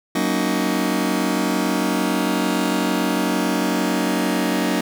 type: chord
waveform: sawtooth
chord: D# minor seventh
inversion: first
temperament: just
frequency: 186.68 / 233.3 / 280 / 311.1 Hz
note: F#3 / A#3 / C#4 / D#4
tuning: +16 / +2 / +18 / 0 cents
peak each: -20 dBFS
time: 0.15-4.81 s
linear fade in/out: 5 ms
effects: none